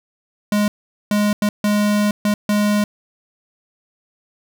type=tone bursts at uneven times; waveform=square; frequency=207.7 Hz; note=G#3; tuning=in tune; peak=-15 dBFS; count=6; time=0.52-0.68 / 1.11-1.33 / 1.42-1.49 / 1.64-2.11 / 2.25-2.34 / 2.49-2.84 s; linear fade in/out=2 ms; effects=none